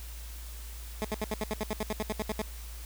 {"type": "tone bursts", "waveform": "15% pulse", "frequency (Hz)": 215, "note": "A3", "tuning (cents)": -40, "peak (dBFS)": -23, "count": 15, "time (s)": [1.02, 2.416], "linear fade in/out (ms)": 0, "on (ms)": 24, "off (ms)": 74, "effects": ["added 57 Hz sine -40 dBFS peak until 2.85 s", "white hiss -49 dBFS RMS until 2.85 s"]}